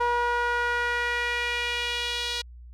sawtooth tone with band-pass filter sweep, 480.5 Hz, B4, 48 cents flat, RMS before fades -27 dBFS, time 0-2.42 s, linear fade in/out 10 ms, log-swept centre 1000 to 3900 Hz, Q 2.1, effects added 60 Hz sine -42 dBFS peak until 2.73 s

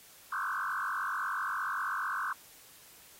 sine tone with frequency modulation, 1300 Hz, E6, 24 cents flat, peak -31 dBFS, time 0.32-2.33 s, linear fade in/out 5 ms, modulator 47.7 Hz, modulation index 5.7, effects white hiss -56 dBFS RMS until 3.19 s + AAC 48 kbps

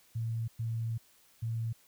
sine tone bursts at uneven times, 114 Hz, A#2, 38 cents flat, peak -31 dBFS, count 3, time 0.15-0.48 / 0.59-0.98 / 1.42-1.73 s, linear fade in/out 10 ms, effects white hiss -64 dBFS RMS until 1.87 s

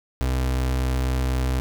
35% pulse tone, 64.1 Hz, C2, 35 cents flat, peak -19 dBFS, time 0.21-1.6 s, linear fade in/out 0 ms, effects none

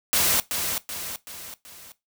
white noise with echo, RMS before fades -21 dBFS, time 0.13-0.4 s, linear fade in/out 0 ms, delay 380 ms, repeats 4, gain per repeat -6 dB, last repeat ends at 1.92 s, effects noise-tail reverb RT60 0.2 s tail -18 dB re dry

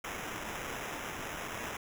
blue noise with sample-and-hold, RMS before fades -40 dBFS, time 0.04-1.77 s, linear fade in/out 5 ms, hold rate 4410 Hz, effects none

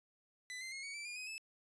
sawtooth tone with pitch steps, 2000 / 2078 / 2158 / 2242 / 2329 / 2420 / 2514 / 2612 Hz, B6 / C7 / C#7 / C#7 / D7 / D#7 / D#7 / E7, +21 / -12 / -47 / +19 / -15 / -49 / +17 / -17 cents, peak -40 dBFS, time 0.5-1.38 s, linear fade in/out 0 ms, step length 110 ms, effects resampled to 22050 Hz

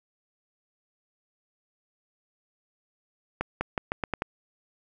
accelerating click train, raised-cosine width 0.5 ms, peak -12 dBFS, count 7, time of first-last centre 3.41-4.221 s, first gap 200 ms, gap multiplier 0.84, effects none

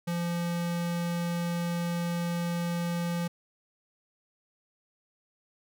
square tone, 172 Hz, F3, 26 cents flat, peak -29 dBFS, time 0.07-3.28 s, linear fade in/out 10 ms, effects none

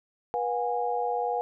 sine tone cluster, 486.1 / 721 / 822 Hz, B4 / F#5 / G#5, -28 / -45 / -18 cents, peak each -30 dBFS, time 0.34-1.41 s, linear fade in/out 0 ms, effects none

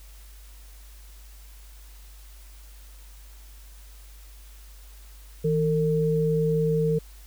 sine tone pair together, 160.1 / 452.8 Hz, D#3 / A4, +50 / +50 cents, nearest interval octave + tritone, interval 1800 cents, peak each -23 dBFS, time 5.44-6.99 s, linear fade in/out 10 ms, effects added 50 Hz sine -44 dBFS peak until 7.26 s + white hiss -54 dBFS RMS until 7.26 s

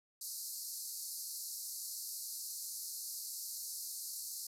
white band-pass noise, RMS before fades -44 dBFS, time 0.21-4.47 s, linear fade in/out 5 ms, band 4200 to 14000 Hz, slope 96 dB/octave, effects none

